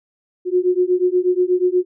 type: beating tone pair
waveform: sine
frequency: 358.3 / 366.6 Hz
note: F4 / F#4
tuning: +44 / -16 cents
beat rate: 8.3 Hz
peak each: -17 dBFS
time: 0.45-1.85 s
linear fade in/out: 50 ms
effects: none